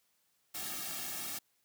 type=noise with comb filter; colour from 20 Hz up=white; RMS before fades=-40 dBFS; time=0.54-1.39 s; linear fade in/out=10 ms; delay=2 ms; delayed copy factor=-1; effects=white hiss -75 dBFS RMS until 1.64 s + high-pass 80 Hz 12 dB/octave